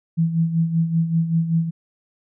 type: tone with tremolo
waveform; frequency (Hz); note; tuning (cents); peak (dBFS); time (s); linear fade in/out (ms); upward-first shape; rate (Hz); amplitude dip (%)
sine; 164.81; E3; 0; -14; 0.17-1.71; 20; sine; 5.2; 65
effects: none